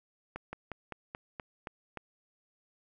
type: slowing click train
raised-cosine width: 0.5 ms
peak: -24 dBFS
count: 8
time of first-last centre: 0.36-1.973 s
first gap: 170 ms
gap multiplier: 1.1
effects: none